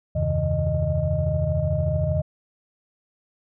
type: tone cluster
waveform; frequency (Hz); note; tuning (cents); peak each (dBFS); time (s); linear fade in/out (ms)
sine; 79.5 / 92.8 / 131.4 / 156.3 / 618; D#2 / F#2 / C3 / D#3 / D#5; +38 / +6 / +8 / +8 / -12; -26; 0.15-2.22; 10
effects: tanh soft clip ceiling -11 dBFS